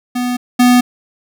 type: tone pair in turn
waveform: square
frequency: 246.9 / 246.9 Hz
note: B3 / B3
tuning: 0 / 0 cents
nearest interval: unison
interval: 0 cents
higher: neither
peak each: -16 / -7 dBFS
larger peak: second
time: 0.15-0.37 / 0.59-0.81 s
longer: neither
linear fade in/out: 10 ms
effects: none